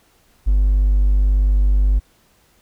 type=tone with hard clipping; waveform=triangle; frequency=49.2 Hz; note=G1; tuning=7 cents sharp; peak=-12 dBFS; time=0.46-2 s; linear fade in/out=20 ms; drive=4 dB; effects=pink hiss -57 dBFS RMS until 2.61 s